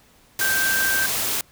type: tone in noise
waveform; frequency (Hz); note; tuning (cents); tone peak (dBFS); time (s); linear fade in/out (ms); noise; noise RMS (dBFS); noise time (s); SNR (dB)
sine; 1568; G6; 0; -20; 0.41-1.06; 2; white; -24; 0.39-1.41; +1
effects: pink hiss -55 dBFS RMS until 1.51 s